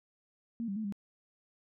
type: tone with pitch steps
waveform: sine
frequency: 231.4 / 196.7 / 218.6 / 200.8 Hz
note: A#3 / G3 / A3 / G3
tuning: -13 / +6 / -11 / +42 cents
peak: -33 dBFS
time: 0.6-0.924 s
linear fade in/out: 0 ms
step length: 81 ms
effects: none